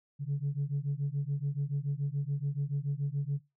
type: beating tone pair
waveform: sine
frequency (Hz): 138.59 / 145.59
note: C#3 / D3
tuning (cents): 0 / -15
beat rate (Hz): 7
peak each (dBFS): -31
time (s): 0.19-3.41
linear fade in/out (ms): 50
effects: noise-tail reverb RT60 0.2 s tail -18 dB re dry + tanh soft clip ceiling -25 dBFS